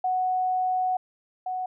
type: tone pair in turn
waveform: sine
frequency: 740 / 740 Hz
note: F#5 / F#5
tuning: 0 / 0 cents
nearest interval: unison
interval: 0 cents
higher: neither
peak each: -22 / -27 dBFS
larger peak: first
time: 0.04-0.97 / 1.46-1.66 s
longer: first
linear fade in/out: 5 ms
effects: none